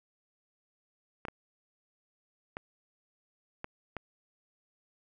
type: clicks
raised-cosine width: 0.5 ms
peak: -22 dBFS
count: 5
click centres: 1.252 / 1.284 / 2.569 / 3.644 / 3.967 s
effects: none